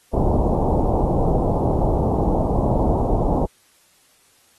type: low-pass noise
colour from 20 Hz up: pink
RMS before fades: -19 dBFS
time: 0.13-3.46 s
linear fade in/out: 10 ms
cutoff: 900 Hz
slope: 48 dB/octave
effects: white hiss -57 dBFS RMS until 4.58 s + AAC 32 kbps